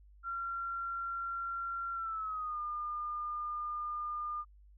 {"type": "tone with pitch glide", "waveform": "sine", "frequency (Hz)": [1372, 1208.3], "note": ["F6", "D6"], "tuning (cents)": [-31, 49], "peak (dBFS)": -35, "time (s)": [0.23, 4.45], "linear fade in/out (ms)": 50, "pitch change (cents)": -220, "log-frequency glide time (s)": [1.93, 2.59], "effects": ["added 50 Hz sine -56 dBFS peak until 4.77 s"]}